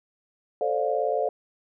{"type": "chord", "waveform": "sine", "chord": "D minor seventh", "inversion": "second", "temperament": "just", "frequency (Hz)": [440.5, 528.6, 587.3, 704.8], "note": ["A4", "C5", "D5", "F5"], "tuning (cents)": [2, 18, 0, 16], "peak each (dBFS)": -28, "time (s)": [0.61, 1.29], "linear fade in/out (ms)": 2, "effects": []}